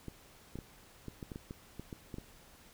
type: clicks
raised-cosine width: 3 ms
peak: -29 dBFS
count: 12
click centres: 0.083 / 0.556 / 0.588 / 1.083 / 1.228 / 1.318 / 1.359 / 1.509 / 1.796 / 1.928 / 2.142 / 2.184 s
effects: pink hiss -59 dBFS RMS until 2.73 s